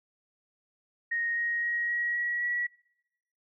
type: tone with pitch steps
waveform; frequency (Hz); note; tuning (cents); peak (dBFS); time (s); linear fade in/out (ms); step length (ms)
sine; 1866 / 1879 / 1892 / 1905.2 / 1918.5 / 1931.8; A#6 / A#6 / A#6 / A#6 / A#6 / B6; +1 / +13 / +25 / +37 / +49 / -39; -27; 1.11-2.67; 10; 260
effects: noise-tail reverb RT60 0.9 s tail -24 dB re dry